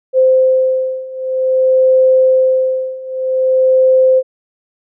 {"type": "beating tone pair", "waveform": "sine", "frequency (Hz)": [519, 519.52], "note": ["C5", "C5"], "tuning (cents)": [-14, -12], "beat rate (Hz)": 0.52, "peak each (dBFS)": [-13, -11], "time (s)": [0.13, 4.23], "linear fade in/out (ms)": 50, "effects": []}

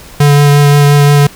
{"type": "tone with vibrato", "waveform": "square", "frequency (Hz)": 144.4, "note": "D3", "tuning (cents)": -29, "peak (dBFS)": -4, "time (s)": [0.2, 1.27], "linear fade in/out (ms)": 5, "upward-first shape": "triangle", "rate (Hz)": 5.7, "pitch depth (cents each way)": 14, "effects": ["pink hiss -34 dBFS RMS until 1.35 s"]}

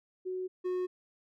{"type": "tone pair in turn", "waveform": ["sine", "triangle"], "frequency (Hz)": [370, 364.7], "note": ["F#4", "F#4"], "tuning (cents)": [0, -25], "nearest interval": "unison", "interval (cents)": 25, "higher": "first", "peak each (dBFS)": [-33, -28], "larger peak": "second", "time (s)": [[0.25, 0.48], [0.64, 0.87]], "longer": "neither", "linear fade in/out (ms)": 20, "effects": []}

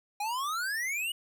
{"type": "exponential sweep", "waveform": "square", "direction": "up", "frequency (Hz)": [805, 2954], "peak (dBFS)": -31, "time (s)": [0.2, 1.12], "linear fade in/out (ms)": 5, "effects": []}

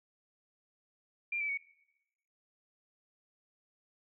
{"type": "tone with pitch steps", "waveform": "sine", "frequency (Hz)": [2386, 2309, 2234], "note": ["D7", "D7", "C#7"], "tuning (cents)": [27, -30, 13], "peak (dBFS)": -32, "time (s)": [1.32, 1.575], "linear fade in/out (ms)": 5, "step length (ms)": 85, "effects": ["noise-tail reverb RT60 0.9 s tail -21 dB re dry"]}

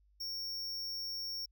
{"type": "tone", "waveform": "square", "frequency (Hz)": 5500, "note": "F8", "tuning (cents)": -27, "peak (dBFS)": -38, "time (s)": [0.2, 1.46], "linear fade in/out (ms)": 10, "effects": ["added 50 Hz sine -65 dBFS peak until 1.51 s"]}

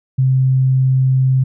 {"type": "tone", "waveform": "sine", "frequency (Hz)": 131.1, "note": "C3", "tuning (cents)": 4, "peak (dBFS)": -10, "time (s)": [0.18, 1.44], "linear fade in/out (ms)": 10, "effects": []}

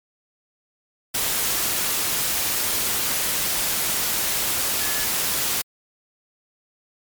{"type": "tone in noise", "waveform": "sine", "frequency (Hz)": 1712, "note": "A6", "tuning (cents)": -48, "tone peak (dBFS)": -33, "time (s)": [4.8, 5.05], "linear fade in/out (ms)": 10, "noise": "white", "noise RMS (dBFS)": -23, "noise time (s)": [1.14, 5.62], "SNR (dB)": -13, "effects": ["MP3 96 kbps"]}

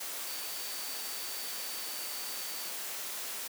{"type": "tone in noise", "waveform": "sine", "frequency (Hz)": 4571, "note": "D8", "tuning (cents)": -48, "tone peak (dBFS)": -45, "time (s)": [0.26, 2.7], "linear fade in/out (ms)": 10, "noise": "white", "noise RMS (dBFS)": -39, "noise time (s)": [0, 3.48], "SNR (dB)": -9, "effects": ["high-pass 300 Hz 12 dB/octave"]}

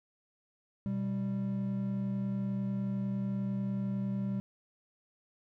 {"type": "tone pair together", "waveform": "triangle", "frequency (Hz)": [124.91, 196], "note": ["B2", "G3"], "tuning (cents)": [20, 0], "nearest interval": "minor sixth", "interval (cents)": 780, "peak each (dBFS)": [-35, -30], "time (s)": [0.86, 4.4], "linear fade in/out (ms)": 0, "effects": []}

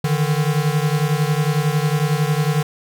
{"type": "beating tone pair", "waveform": "square", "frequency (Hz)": [146.83, 157.83], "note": ["D3", "D#3"], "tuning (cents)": [0, 25], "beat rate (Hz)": 11, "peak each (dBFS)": [-19, -21], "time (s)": [0.04, 2.63], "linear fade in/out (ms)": 5, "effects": []}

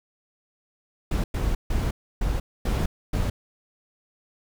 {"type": "noise bursts at uneven times", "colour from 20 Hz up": "brown", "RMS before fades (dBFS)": -24, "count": 6, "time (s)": [[1.11, 1.24], [1.34, 1.55], [1.7, 1.91], [2.21, 2.4], [2.65, 2.86], [3.13, 3.3]], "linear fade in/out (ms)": 5, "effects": []}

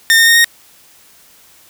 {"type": "tone with pitch steps", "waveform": "sawtooth", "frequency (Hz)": [1819, 1832.7, 1846.5, 1860.4], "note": ["A#6", "A#6", "A#6", "A#6"], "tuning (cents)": [-43, -30, -17, -4], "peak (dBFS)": -3, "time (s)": [0.1, 0.444], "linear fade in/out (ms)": 0, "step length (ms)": 86, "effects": ["white hiss -46 dBFS RMS until 1.69 s"]}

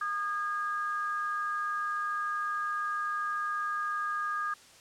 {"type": "tone pair together", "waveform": "sine", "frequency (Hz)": [1223.3, 1637], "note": ["D#6", "G#6"], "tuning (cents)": [-30, -25], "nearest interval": "perfect fourth", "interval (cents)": 505, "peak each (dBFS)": [-31, -35], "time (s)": [0.01, 4.54], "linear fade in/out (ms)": 5, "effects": ["white hiss -55 dBFS RMS until 4.8 s", "low-pass 8000 Hz 12 dB/octave"]}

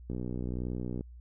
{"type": "click train", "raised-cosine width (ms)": 3, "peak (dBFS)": -23, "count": 57, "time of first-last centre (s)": [0.1, 1.009], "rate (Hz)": 61.6, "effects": ["added 60 Hz sine -46 dBFS peak until 1.2 s"]}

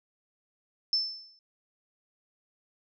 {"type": "tone with exponential decay", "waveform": "sine", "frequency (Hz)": 5290, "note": "E8", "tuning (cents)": 5, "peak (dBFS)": -21, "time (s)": [0.93, 1.39], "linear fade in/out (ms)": 1, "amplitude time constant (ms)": 100, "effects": []}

